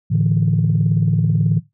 sine chord, A suspended fourth, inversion none, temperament just, 110 / 146.67 / 165 Hz, A2 / D3 / E3, 0 / -2 / +2 cents, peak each -17 dBFS, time 0.1-1.6 s, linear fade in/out 20 ms, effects noise-tail reverb RT60 0.2 s tail -17 dB re dry + tanh soft clip ceiling -6 dBFS

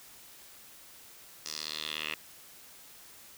10% pulse tone with band-pass filter sweep, 76.9 Hz, D#2, 20 cents flat, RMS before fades -38 dBFS, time 1.46-2.14 s, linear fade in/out 0 ms, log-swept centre 5600 to 2600 Hz, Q 3.6, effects white hiss -53 dBFS RMS until 3.37 s

